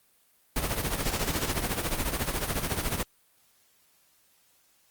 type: noise with tremolo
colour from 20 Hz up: pink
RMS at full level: -26 dBFS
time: 0.56-3.03 s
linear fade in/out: 2 ms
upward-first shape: triangle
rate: 14 Hz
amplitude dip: 75%
effects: white hiss -65 dBFS RMS until 4.9 s + Opus 32 kbps